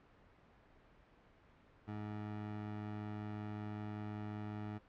20% pulse tone, 105.3 Hz, G#2, 24 cents sharp, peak -37 dBFS, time 1.87-4.79 s, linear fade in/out 20 ms, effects pink hiss -65 dBFS RMS until 4.88 s + low-pass 2000 Hz 12 dB/octave

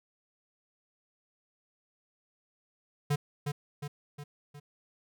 square tone with echo, 145.3 Hz, D3, 18 cents flat, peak -26 dBFS, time 3.1-3.16 s, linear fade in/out 10 ms, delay 360 ms, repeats 4, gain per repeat -5 dB, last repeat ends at 4.6 s, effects none

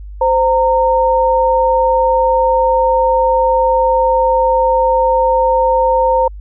sine tone pair together, 520 / 919.9 Hz, C5 / A#5, -11 / -23 cents, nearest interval minor seventh, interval 988 cents, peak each -12 dBFS, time 0.21-6.28 s, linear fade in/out 5 ms, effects added 50 Hz sine -27 dBFS peak until 6.4 s

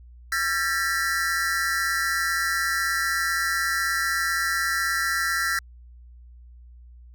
square tone cluster, 1354 / 1601 / 1778 / 1936 Hz, E6 / G6 / A6 / B6, +46 / +36 / +18 / -35 cents, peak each -29 dBFS, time 0.32-5.59 s, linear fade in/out 2 ms, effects added 60 Hz sine -44 dBFS peak until 7.14 s

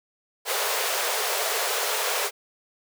pink high-pass noise, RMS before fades -26 dBFS, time 0.45-2.31 s, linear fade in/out 50 ms, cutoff 400 Hz, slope 96 dB/octave, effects none

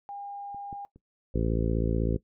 sine tone, 806 Hz, G5, 48 cents sharp, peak -36 dBFS, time 0.09-0.85 s, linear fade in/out 0 ms
clicks, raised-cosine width 3 ms, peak -37 / -30 / -38 dBFS, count 3, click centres 0.546 / 0.728 / 0.96 s
harmonic tone, 56 Hz, A1, 31 cents sharp, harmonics 1 / 2 / 3 / 4 / 5 / 6 / 7 / 8 / 9, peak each -28 / -31 / -33 / -34 / -35 / -36 / -36 / -37 / -38 dBFS, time 1.34-2.17 s, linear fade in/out 10 ms
effects noise-tail reverb RT60 0.1 s tail -18 dB re dry

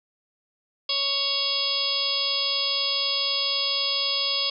harmonic tone, 556 Hz, C#5, 5 cents sharp, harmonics 1 / 2 / 4 / 5 / 6 / 7 / 8 / 9, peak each -37 / -36 / -39 / -33 / -27 / -33 / -29 / -28 dBFS, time 0.89-4.5 s, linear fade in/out 5 ms, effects none

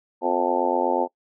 harmonic tone with a mistuned harmonic, 88.2 Hz, F2, 18 cents sharp, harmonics 3 / 4 / 5 / 6 / 7 / 8 / 9 / 10, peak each -30 / -27 / -29 / -26 / -30 / -30 / -28 / -25 dBFS, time 0.21-1.08 s, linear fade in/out 50 ms, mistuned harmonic 3, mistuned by -55 cents, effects noise-tail reverb RT60 0.1 s tail -22 dB re dry

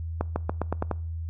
accelerating click train, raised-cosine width 1 ms, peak -12 dBFS, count 7, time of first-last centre 0.21-0.913 s, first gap 150 ms, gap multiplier 0.9, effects noise-tail reverb RT60 0.5 s tail -23 dB re dry + added 82 Hz sine -30 dBFS peak until 1.29 s

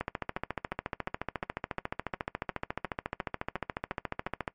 two click trains, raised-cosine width 0.5 ms, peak -16 / -22 dBFS, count 64 / 12, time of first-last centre 0.01-4.478 / 0.37-4.271 s, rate 14.1 / 2.82 Hz, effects noise-tail reverb RT60 0.1 s tail -19 dB re dry + MP3 64 kbps

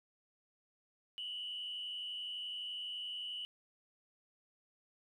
sine tone with frequency modulation, 2961 Hz, F#7, 1 cent sharp, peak -39 dBFS, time 1.18-3.45 s, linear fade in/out 0 ms, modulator 91.7 Hz, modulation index 0.96, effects tanh soft clip ceiling -35 dBFS + 13-bit

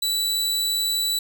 sawtooth tone, 3951 Hz, B7, in tune, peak -18 dBFS, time 0.02-1.19 s, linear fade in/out 5 ms, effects none

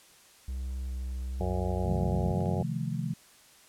triangle tone with vibrato, 64.2 Hz, C2, 32 cents flat, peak -30 dBFS, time 0.48-2.32 s, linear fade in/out 5 ms, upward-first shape square, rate 1.2 Hz, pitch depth 12 cents each way
harmonic tone, 91.6 Hz, F#2, 17 cents flat, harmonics 1 / 2 / 4 / 5 / 6 / 7 / 8 / 9, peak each -32 / -35 / -38 / -39 / -40 / -40 / -41 / -42 dBFS, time 1.4-2.63 s, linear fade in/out 10 ms
sine chord, F dominant seventh, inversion second, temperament just, 130.96 / 157.15 / 174.61 / 218.3 Hz, C3 / Eb3 / F3 / A3, +2 / +18 / 0 / -13 cents, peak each -34 / -34 / -36 / -37 dBFS, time 1.85-3.14 s, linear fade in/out 5 ms
clicks, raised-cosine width 0.3 ms, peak -39 dBFS, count 2, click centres 2.406 / 2.458 s
effects white hiss -57 dBFS RMS until 3.68 s + low-pass 11000 Hz 12 dB/octave

